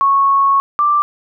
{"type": "tone pair in turn", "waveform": "sine", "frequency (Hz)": [1103, 1177.1], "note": ["C#6", "D6"], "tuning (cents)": [-9, 4], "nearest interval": "minor second", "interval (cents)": 113, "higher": "second", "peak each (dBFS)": [-9, -10], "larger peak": "first", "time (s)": [[0.01, 0.6], [0.79, 1.02]], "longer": "first", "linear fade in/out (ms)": 0, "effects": []}